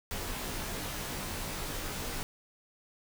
pink noise with comb filter, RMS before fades -37 dBFS, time 0.11-2.23 s, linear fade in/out 0 ms, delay 18 ms, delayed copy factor -0.9, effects none

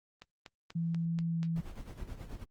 click train, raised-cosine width 0.2 ms, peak -29 dBFS, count 6, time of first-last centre 0.22-1.431 s, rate 4.13 Hz
sine tone with pitch glide, 166.9 to 165.36 Hz, E3 to E3, +22 to +6 cents, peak -30 dBFS, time 0.75-1.61 s, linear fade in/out 10 ms, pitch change -16 cents, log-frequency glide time 1.27-1.43 s
brown noise with tremolo, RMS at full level -41 dBFS, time 1.55-2.45 s, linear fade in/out 20 ms, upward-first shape sine, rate 9.3 Hz, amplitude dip 70%
effects Opus 24 kbps

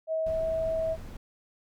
sine tone with pitch glide, 640 to 646.7 Hz, D#5 to E5, +49 to -33 cents, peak -26 dBFS, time 0.07-0.97 s, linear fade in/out 50 ms, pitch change +18 cents, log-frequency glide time 0.2-0.43 s
brown noise, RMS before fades -40 dBFS, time 0.26-1.17 s, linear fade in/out 5 ms
effects none

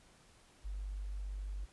sine tone, 49 Hz, G1, in tune, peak -38 dBFS, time 0.64-1.66 s, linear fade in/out 20 ms, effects pink hiss -64 dBFS RMS until 1.72 s + resampled to 24000 Hz

